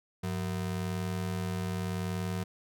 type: ring-modulated tone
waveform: square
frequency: 140 Hz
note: C#3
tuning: 18 cents sharp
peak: -29 dBFS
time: 0.23-2.44 s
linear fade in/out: 10 ms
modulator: 40.4 Hz
effects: none